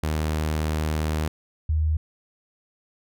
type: tone pair in turn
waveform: sawtooth / sine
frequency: 77.5 / 77.91 Hz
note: D#2 / D#2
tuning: -6 / +3 cents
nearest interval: unison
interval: 9 cents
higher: second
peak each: -19 dBFS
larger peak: neither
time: 0.03-1.28 / 1.69-1.97 s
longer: first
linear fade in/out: 5 ms
effects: none